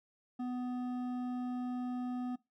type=tone with hard clipping; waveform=sine; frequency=248.8 Hz; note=B3; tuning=13 cents sharp; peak=-37 dBFS; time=0.39-2.36 s; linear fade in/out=10 ms; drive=9 dB; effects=noise-tail reverb RT60 0.2 s tail -20 dB re dry